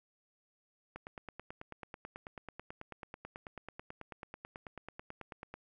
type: click train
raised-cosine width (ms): 0.5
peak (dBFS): -29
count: 43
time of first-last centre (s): 0.96-5.54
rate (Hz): 9.17
effects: none